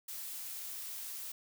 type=noise; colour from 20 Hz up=blue; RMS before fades=-43 dBFS; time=0.08-1.32 s; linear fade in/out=5 ms; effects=none